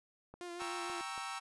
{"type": "click train", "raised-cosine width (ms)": 1, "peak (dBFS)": -37, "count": 4, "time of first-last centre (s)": [0.34, 1.178], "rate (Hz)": 3.58}
{"type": "tone with vibrato", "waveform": "sawtooth", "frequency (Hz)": 349.2, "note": "F4", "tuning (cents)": 0, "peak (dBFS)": -39, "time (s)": [0.41, 1.01], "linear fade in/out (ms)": 0, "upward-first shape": "sine", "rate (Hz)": 6.6, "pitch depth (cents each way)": 25}
{"type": "chord", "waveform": "sawtooth", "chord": "G diminished seventh", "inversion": "none", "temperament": "equal", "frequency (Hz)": [784, 932.3, 1108.7, 1318.5], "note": ["G5", "Bb5", "Db6", "Fb6"], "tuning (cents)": [0, 0, 0, 0], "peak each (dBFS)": [-42, -43, -43, -40], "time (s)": [0.59, 1.4], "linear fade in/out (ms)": 20}
{"effects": ["resampled to 24000 Hz"]}